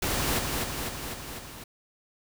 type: noise with echo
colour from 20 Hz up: pink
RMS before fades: -28 dBFS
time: 0.02-0.39 s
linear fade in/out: 5 ms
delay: 250 ms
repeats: 5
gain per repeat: -3 dB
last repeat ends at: 1.64 s
effects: none